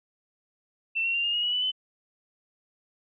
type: tone with pitch steps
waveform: sine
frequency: 2685 / 2732 / 2780 / 2828 / 2878 / 2928 / 2979 / 3031 Hz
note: E7 / F7 / F7 / F7 / F#7 / F#7 / F#7 / F#7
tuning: +31 / -39 / -9 / +21 / -49 / -19 / +11 / +41 cents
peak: -24 dBFS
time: 0.95-1.718 s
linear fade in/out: 20 ms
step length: 96 ms
effects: none